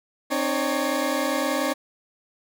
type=tone cluster; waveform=20% pulse; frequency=264.4 / 303.1 / 559 Hz; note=C4 / D#4 / C#5; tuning=+18 / -45 / +14 cents; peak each=-22 dBFS; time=0.3-1.74 s; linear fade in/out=20 ms; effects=none